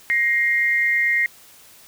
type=tone pair together; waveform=sine; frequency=1884.1 / 2113 Hz; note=A#6 / C7; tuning=+18 / +16 cents; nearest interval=major second; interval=198 cents; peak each=-19 dBFS; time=0.1-1.26 s; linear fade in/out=0 ms; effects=white hiss -48 dBFS RMS until 1.87 s